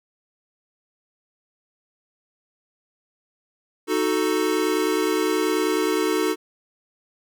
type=chord; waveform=square; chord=D# diminished; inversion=none; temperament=equal; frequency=311.1 / 370 / 440 Hz; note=D#4 / F#4 / A4; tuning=0 / 0 / 0 cents; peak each=-25 dBFS; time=3.87-6.36 s; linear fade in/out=50 ms; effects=none